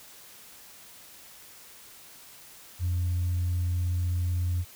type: tone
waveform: sine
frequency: 88.4 Hz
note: F2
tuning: 22 cents sharp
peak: -23 dBFS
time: 2.79-4.65 s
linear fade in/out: 50 ms
effects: tanh soft clip ceiling -22 dBFS + white hiss -50 dBFS RMS until 4.75 s